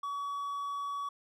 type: tone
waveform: triangle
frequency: 1133 Hz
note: C#6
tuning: 37 cents sharp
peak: -32 dBFS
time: 0.03-1.09 s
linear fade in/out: 5 ms
effects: none